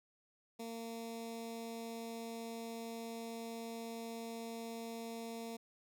15% pulse tone with notch filter, 229.1 Hz, A#3, 30 cents flat, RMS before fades -45 dBFS, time 0.59-5.57 s, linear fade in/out 10 ms, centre 1500 Hz, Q 0.76, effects none

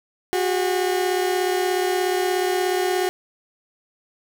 30% pulse tone pair together, 364.6 / 401.4 Hz, F#4 / G4, -25 / +41 cents, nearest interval major second, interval 166 cents, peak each -18 / -23 dBFS, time 0.33-3.09 s, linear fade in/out 0 ms, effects none

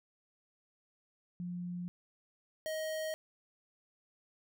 sine / square tone pair in turn, 176.8 / 628.9 Hz, F3 / D#5, +22 / +18 cents, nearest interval octave + minor seventh, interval 2196 cents, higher second, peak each -37 / -36 dBFS, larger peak second, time 1.4-1.88 / 2.66-3.14 s, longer neither, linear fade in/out 0 ms, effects none

